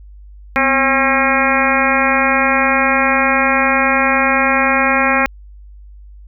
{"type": "harmonic tone with a mistuned harmonic", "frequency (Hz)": 270.2, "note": "C#4", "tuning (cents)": -44, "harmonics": [1, 2, 3, 4, 5, 6, 7, 8, 9], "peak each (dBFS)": [-20, -20, -20, -20, -20, -20, -20, -20, -20], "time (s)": [0.56, 5.26], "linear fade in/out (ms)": 0, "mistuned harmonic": 1, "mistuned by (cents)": -100, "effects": ["added 50 Hz sine -35 dBFS peak until 6.27 s"]}